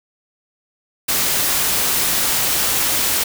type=noise; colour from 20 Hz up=white; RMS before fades=-18 dBFS; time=1.08-3.24 s; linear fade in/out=10 ms; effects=none